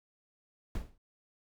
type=noise with exponential decay; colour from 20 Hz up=brown; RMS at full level=-30 dBFS; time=0.75-0.98 s; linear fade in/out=2 ms; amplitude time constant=48 ms; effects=none